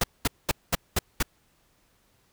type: noise bursts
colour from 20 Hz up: pink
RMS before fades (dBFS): -23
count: 6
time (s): 0.01-1.228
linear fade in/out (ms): 5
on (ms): 28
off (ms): 210
effects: pink hiss -66 dBFS RMS until 2.32 s